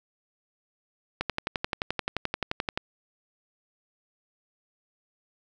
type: click train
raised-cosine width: 0.3 ms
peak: -11 dBFS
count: 19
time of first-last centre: 1.21-2.775 s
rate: 11.5 Hz
effects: none